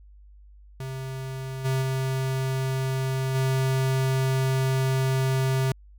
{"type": "tone with level steps", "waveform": "square", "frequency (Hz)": 132.2, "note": "C3", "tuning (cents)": 18, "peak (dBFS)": [-32, -23, -25, -22], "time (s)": [0.8, 5.72], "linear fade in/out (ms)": 2, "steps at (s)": [1.64, 1.81, 3.34], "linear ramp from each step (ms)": 20, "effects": ["added 50 Hz sine -47 dBFS peak until 5.98 s"]}